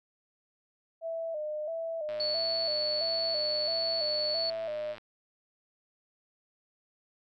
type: tone with vibrato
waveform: sine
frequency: 632 Hz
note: D#5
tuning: 27 cents sharp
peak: -32 dBFS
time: 1.01-4.96 s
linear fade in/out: 50 ms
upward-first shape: square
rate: 1.5 Hz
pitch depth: 70 cents each way
type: click train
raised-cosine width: 0.3 ms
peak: -31 dBFS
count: 322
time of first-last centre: 2.09-4.982 s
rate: 111 Hz
type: tone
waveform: sine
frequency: 4435 Hz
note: C#8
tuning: in tune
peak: -29 dBFS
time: 2.2-4.5 s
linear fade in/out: 2 ms
effects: none